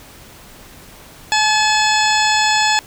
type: harmonic tone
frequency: 858 Hz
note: A5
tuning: 44 cents flat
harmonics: 1 / 2 / 3 / 4 / 5 / 6 / 8 / 9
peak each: -16 / -19 / -21 / -22 / -23 / -24 / -25 / -26 dBFS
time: 1.32-2.79 s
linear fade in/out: 0 ms
effects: pink hiss -41 dBFS RMS until 2.86 s